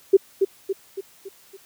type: tone with echo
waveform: sine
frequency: 389 Hz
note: G4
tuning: 13 cents flat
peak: -8 dBFS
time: 0.13-0.17 s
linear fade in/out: 10 ms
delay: 280 ms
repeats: 5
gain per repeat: -6 dB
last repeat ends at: 1.57 s
effects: white hiss -53 dBFS RMS until 1.65 s + high-pass 60 Hz 12 dB/octave